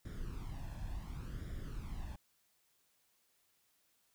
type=noise with flanger; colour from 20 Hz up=brown; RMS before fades=-43 dBFS; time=0.05-2.16 s; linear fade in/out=5 ms; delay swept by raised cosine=0.56 to 1.19 ms; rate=0.69 Hz; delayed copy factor=+0.7; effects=white hiss -75 dBFS RMS until 4.14 s